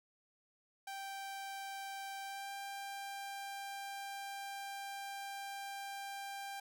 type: tone with pitch glide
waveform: sawtooth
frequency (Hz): 784 to 792.7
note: G5 to G5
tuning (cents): 0 to +19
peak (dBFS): -39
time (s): 0.87-6.6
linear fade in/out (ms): 5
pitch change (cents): +19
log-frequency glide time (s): 2.23-2.52
effects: none